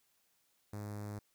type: tone with notch filter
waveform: sawtooth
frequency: 103.83 Hz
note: G#2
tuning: in tune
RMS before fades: -43 dBFS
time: 0.73-1.19 s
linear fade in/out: 5 ms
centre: 3000 Hz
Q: 0.72
effects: white hiss -75 dBFS RMS until 1.34 s